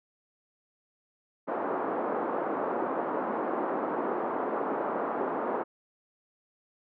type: band-pass noise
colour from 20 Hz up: pink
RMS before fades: -31 dBFS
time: 1.47-5.64 s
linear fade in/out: 20 ms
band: 280 to 1200 Hz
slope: 24 dB/octave
effects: none